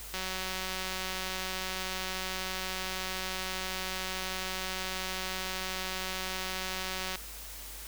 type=click train; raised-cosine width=0.2 ms; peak=-18 dBFS; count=1313; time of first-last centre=0.14-7.156 s; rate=187 Hz; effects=added 50 Hz sine -47 dBFS peak until 7.87 s + white hiss -45 dBFS RMS until 7.87 s